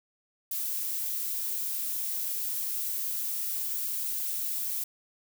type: noise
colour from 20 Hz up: violet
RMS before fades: -32 dBFS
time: 0.51-4.84 s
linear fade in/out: 5 ms
effects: none